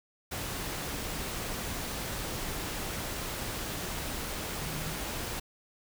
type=tone in noise; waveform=sine; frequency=156.4 Hz; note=D#3; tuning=9 cents sharp; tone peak=-38 dBFS; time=4.66-4.94 s; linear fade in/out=10 ms; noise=pink; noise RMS=-36 dBFS; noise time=0.31-5.4 s; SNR=-5 dB; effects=none